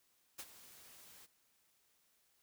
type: noise with ADSR envelope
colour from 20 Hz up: white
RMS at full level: -45 dBFS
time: 0.38-1.27 s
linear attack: 15 ms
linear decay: 48 ms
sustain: -14 dB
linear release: 25 ms
effects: white hiss -75 dBFS RMS until 2.42 s